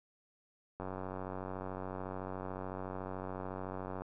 click train, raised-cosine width 1 ms, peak -27 dBFS, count 303, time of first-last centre 0.8-4.02 s, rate 93.8 Hz, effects none

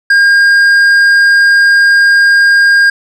sine tone with tanh clipping, 1614 Hz, G#6, 50 cents flat, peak -5 dBFS, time 0.1-2.9 s, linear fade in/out 5 ms, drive 7 dB, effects none

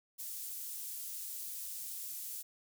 pink high-pass noise, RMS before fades -43 dBFS, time 0.18-2.43 s, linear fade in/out 20 ms, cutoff 10000 Hz, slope 12 dB/octave, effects none

